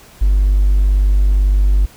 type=tone with hard clipping; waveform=triangle; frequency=49 Hz; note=G1; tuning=in tune; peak=-9 dBFS; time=0.21-1.86 s; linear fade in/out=10 ms; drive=3 dB; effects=pink hiss -43 dBFS RMS until 1.96 s